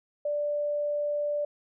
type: tone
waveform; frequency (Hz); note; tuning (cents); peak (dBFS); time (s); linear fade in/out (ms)
sine; 587.3; D5; 0; -26; 0.25-1.45; 5
effects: none